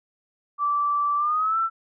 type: tone with pitch glide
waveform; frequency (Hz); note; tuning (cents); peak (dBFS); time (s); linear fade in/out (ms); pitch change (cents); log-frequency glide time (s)
sine; 1164 to 1337.1; D6 to E6; -16 to +24; -20; 0.58-1.7; 50; +240; 1.17-1.58
effects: none